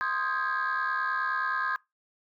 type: chord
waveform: sine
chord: Ab major seventh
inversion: first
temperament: equal with one note detuned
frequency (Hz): 1046.5 / 1244.5 / 1591.7 / 1661.2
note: C6 / Eb6 / G6 / Ab6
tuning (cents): 0 / 0 / +26 / 0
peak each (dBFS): -31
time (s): 0.01-1.76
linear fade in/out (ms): 0
effects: noise-tail reverb RT60 0.2 s tail -22 dB re dry + tanh soft clip ceiling -21 dBFS